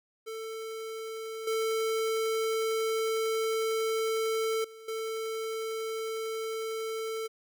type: tone with level steps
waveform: square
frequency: 444.5 Hz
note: A4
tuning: 18 cents sharp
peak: -37 / -28 / -47 / -33 dBFS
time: 0.26-7.28 s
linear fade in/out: 20 ms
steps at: 1.47 / 4.64 / 4.88 s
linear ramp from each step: 5 ms
effects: none